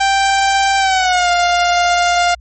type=tone with pitch glide; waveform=sawtooth; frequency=784 to 702.5 Hz; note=G5 to F5; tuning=0 to +10 cents; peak=-7 dBFS; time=0-2.35 s; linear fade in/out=10 ms; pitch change=-190 cents; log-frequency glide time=0.78-1.3 s; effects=added 60 Hz sine -36 dBFS peak until 2.4 s + MP3 32 kbps